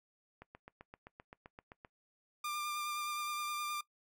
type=click train; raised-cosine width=0.5 ms; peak=-35 dBFS; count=12; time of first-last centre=0.42-1.849 s; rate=7.7 Hz
type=tone with vibrato; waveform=sawtooth; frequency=1195 Hz; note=D6; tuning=30 cents sharp; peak=-33 dBFS; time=2.44-3.81 s; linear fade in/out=5 ms; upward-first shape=sine; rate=9.6 Hz; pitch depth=16 cents each way
effects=noise-tail reverb RT60 0.1 s tail -20 dB re dry